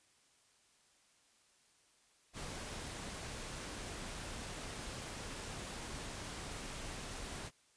pink noise, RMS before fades -45 dBFS, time 2.33-7.51 s, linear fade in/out 50 ms, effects white hiss -70 dBFS RMS until 7.76 s + resampled to 22050 Hz

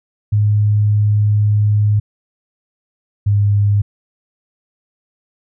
sine tone pair in turn, 104.7 / 102.19 Hz, G#2 / G#2, +15 / -27 cents, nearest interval unison, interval 42 cents, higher first, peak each -10 dBFS, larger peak neither, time 0.32-2 / 3.26-3.82 s, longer first, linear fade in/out 10 ms, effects none

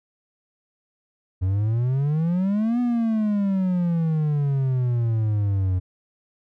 triangle exponential two-way sweep, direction up then down, 90.3 to 246.9 to 90.3 Hz, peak -17 dBFS, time 1.41-5.8 s, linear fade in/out 20 ms, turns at 2.8 s, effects none

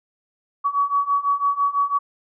sine beating tone pair, 1129 / 1135 Hz, C#6 / C#6, +31 / +41 cents, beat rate 6 Hz, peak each -22 / -20 dBFS, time 0.64-1.99 s, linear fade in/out 20 ms, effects none

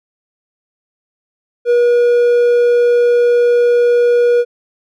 triangle tone, 480.9 Hz, B4, 46 cents flat, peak -6 dBFS, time 1.65-4.45 s, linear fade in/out 50 ms, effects none

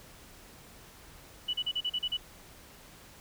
sine tone bursts, 2960 Hz, F#7, in tune, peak -28 dBFS, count 8, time 1.48-2.172 s, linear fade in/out 10 ms, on 55 ms, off 36 ms, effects pink hiss -53 dBFS RMS until 3.2 s

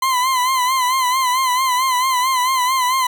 40% pulse tone with vibrato, 1024 Hz, C6, 38 cents flat, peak -14 dBFS, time 0.02-3.07 s, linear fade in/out 5 ms, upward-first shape sine, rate 4.5 Hz, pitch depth 66 cents each way, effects none

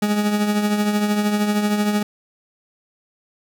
40% pulse tone with tremolo, 208.2 Hz, G#3, 5 cents sharp, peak -14 dBFS, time 0.02-2.03 s, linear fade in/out 5 ms, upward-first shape triangle, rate 13 Hz, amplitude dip 55%, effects none

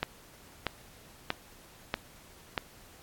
click train, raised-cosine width 0.3 ms, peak -12 dBFS, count 5, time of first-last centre 0.03-2.578 s, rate 1.57 Hz, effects pink hiss -55 dBFS RMS until 3.02 s + AAC 64 kbps

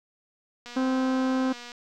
click train, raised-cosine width 0.2 ms, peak -25 dBFS, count 256, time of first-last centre 0.66-1.718 s, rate 241 Hz
harmonic tone, 260 Hz, C4, 11 cents flat, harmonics 1 / 2 / 3 / 4 / 5 / 6, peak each -23 / -32 / -37 / -37 / -40 / -40 dBFS, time 0.76-1.53 s, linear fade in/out 10 ms
effects none

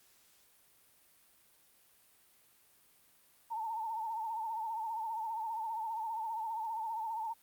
sine tone with vibrato, 893 Hz, A5, 25 cents sharp, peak -35 dBFS, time 3.5-7.34 s, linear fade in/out 20 ms, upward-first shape sine, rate 15 Hz, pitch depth 70 cents each way, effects white hiss -66 dBFS RMS until 7.42 s + Opus 48 kbps

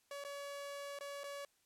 sawtooth tone with dropouts, 566 Hz, C#5, 36 cents sharp, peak -40 dBFS, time 0.11-1.45 s, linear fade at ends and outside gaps 2 ms, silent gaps 0.24-0.248 / 0.989-1.008 / 1.235-1.24 s, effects white hiss -75 dBFS RMS until 1.65 s + low-pass 12000 Hz 12 dB/octave

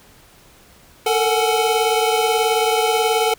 square tone cluster, 444.2 / 462.7 / 744 / 844 / 3035 Hz, A4 / A#4 / F#5 / G#5 / F#7, +16 / -13 / +9 / +28 / +43 cents, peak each -20 / -25 / -22 / -23 / -28 dBFS, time 1.06-3.34 s, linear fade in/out 5 ms, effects pink hiss -49 dBFS RMS until 3.38 s

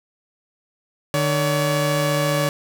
sawtooth tone pair together, 150.57 / 568 Hz, D3 / C#5, +44 / +42 cents, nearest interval octave + major seventh, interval 2298 cents, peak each -17 dBFS, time 1.14-2.49 s, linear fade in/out 0 ms, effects none

